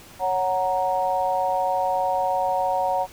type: chord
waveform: sine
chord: F# major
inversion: second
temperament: equal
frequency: 554.4 / 740 / 932.3 Hz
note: C#5 / F#5 / A#5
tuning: 0 / 0 / 0 cents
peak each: -26 / -23 / -25 dBFS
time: 0.19-3.07 s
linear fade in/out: 50 ms
effects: pink hiss -46 dBFS RMS until 3.12 s